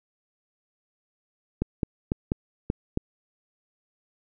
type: clicks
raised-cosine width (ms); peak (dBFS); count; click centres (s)
3; -11; 6; 1.62 / 1.832 / 2.119 / 2.319 / 2.701 / 2.974
effects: none